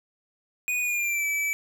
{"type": "tone with pitch glide", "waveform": "square", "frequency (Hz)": [2472, 2306], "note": ["D#7", "D7"], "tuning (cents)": [-12, -32], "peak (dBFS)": -25, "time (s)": [0.68, 1.53], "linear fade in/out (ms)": 0, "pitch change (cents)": -120, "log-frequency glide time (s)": [0.82, 1.26], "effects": []}